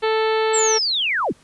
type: harmonic tone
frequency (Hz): 440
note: A4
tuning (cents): 0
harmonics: 1 / 2 / 3 / 4 / 5 / 6 / 7 / 8 / 9 / 10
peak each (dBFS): -18 / -24 / -28 / -30 / -32 / -34 / -35 / -36 / -37 / -38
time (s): 0.02-0.79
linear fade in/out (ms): 20
type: linear sweep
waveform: sine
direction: down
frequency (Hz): 7860 to 75.3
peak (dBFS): -18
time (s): 0.53-1.33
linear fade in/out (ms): 20
effects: pink hiss -54 dBFS RMS until 1.43 s + resampled to 24000 Hz